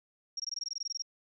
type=tone bursts; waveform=sine; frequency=5588 Hz; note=F8; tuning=in tune; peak=-33 dBFS; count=14; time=0.37-1.022 s; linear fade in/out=5 ms; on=28 ms; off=20 ms; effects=none